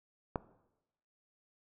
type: click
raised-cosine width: 1 ms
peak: -18 dBFS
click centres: 0.358 s
effects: noise-tail reverb RT60 0.9 s tail -17 dB re dry